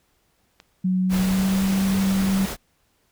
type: click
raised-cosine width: 0.2 ms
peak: -26 dBFS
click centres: 0.601 s
type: tone with pitch glide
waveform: sine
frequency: 185 to 192.97 Hz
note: F#3 to G3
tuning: 0 to -27 cents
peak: -18 dBFS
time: 0.84-2.46 s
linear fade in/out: 10 ms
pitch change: +73 cents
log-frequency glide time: 1.02-1.63 s
type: noise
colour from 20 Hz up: pink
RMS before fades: -30 dBFS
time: 1.09-2.57 s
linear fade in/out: 50 ms
effects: pink hiss -66 dBFS RMS until 3.11 s